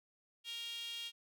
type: tone with high-pass filter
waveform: sawtooth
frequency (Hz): 466.2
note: A#4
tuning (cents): 0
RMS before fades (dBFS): -44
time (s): 0.44-1.12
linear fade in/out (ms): 50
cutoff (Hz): 3100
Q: 8.3
effects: none